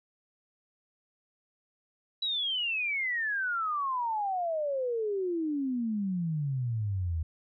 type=exponential sweep; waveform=sine; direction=down; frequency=3951 to 77.78 Hz; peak=-28 dBFS; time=2.22-7.23 s; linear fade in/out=5 ms; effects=none